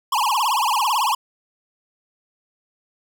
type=tone with vibrato; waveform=square; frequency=962 Hz; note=B5; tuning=46 cents flat; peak=-18 dBFS; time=0.12-1.15 s; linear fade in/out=5 ms; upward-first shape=triangle; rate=18 Hz; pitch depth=300 cents each way; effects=none